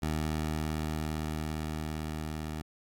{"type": "tone with level ramp", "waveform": "15% pulse", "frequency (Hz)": 77.6, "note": "D#2", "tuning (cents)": -4, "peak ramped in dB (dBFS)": [-23, -29], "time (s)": [0.02, 2.62], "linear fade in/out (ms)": 10, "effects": ["AAC 64 kbps"]}